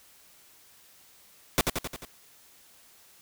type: noise with echo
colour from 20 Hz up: pink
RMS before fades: -22 dBFS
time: 1.58-1.61 s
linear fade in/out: 0 ms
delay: 88 ms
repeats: 5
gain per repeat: -4 dB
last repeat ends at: 2.05 s
effects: white hiss -57 dBFS RMS until 3.21 s